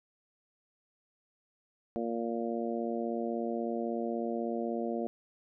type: harmonic tone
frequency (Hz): 116.3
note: A#2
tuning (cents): -4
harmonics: 2 / 3 / 4 / 5 / 6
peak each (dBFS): -35 / -37 / -38 / -39 / -40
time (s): 1.96-5.07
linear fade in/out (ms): 0
effects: none